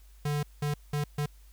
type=tone bursts at uneven times; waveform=square; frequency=146.83 Hz; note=D3; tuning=in tune; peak=-28 dBFS; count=4; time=0.25-0.43 / 0.62-0.74 / 0.93-1.04 / 1.18-1.26 s; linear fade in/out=5 ms; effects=added 50 Hz sine -51 dBFS peak until 1.52 s + white hiss -64 dBFS RMS until 1.52 s